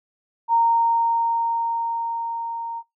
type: tone with level ramp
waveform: sine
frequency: 925 Hz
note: A#5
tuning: 14 cents flat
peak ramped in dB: -14 to -28 dBFS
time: 0.48-2.83 s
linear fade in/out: 50 ms
effects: noise-tail reverb RT60 0.2 s tail -23 dB re dry